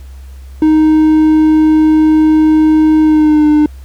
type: tone with pitch glide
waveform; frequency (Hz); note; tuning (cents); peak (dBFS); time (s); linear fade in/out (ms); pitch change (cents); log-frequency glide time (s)
triangle; 311.1 to 301; D#4 to D4; 0 to +43; -3; 0.62-3.66; 2; -57; 3.02-3.47
effects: added 66 Hz sine -28 dBFS peak until 3.84 s + pink hiss -47 dBFS RMS until 3.84 s